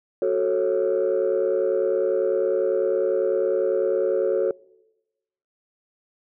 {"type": "chord", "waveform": "sine", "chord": "F# minor", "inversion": "none", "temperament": "equal with one note detuned", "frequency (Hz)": [370, 440, 548], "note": ["F#4", "A4", "C#5"], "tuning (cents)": [0, 0, -20], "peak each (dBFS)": -22, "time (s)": [0.22, 4.51], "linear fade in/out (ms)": 2, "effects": ["noise-tail reverb RT60 1.0 s tail -24 dB re dry", "tanh soft clip ceiling -14 dBFS"]}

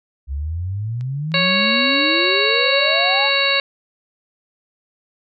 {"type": "exponential sweep", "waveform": "sine", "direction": "up", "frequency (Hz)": [65.5, 880], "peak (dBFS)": -21, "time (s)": [0.27, 3.3], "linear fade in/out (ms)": 50}
{"type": "click train", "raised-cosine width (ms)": 0.2, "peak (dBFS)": -26, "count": 6, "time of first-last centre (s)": [1.01, 2.553], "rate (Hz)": 3.24}
{"type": "harmonic tone", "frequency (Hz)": 554, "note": "C#5", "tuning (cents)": -1, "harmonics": [1, 2, 3, 4, 5, 7, 8], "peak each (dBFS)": [-23, -25, -24, -21, -21, -20, -24], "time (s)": [1.34, 3.6], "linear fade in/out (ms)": 2}
{"effects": []}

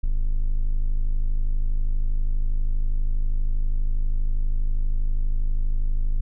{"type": "tone", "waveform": "triangle", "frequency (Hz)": 26.21, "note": "G#0", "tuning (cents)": 17, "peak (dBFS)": -16, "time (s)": [0.03, 6.21], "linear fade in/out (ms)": 10, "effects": []}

